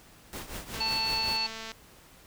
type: noise with tremolo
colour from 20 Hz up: pink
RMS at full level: -37 dBFS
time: 0.33-1.37 s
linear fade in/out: 0 ms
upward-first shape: triangle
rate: 5.4 Hz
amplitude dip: 80%
type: click train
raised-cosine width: 0.2 ms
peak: -23 dBFS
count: 219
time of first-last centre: 0.74-1.718 s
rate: 223 Hz
type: harmonic tone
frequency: 886 Hz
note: A5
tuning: 12 cents sharp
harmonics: 1 / 3 / 5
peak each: -35 / -35 / -28 dBFS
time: 0.8-1.47 s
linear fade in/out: 10 ms
effects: pink hiss -55 dBFS RMS until 2.26 s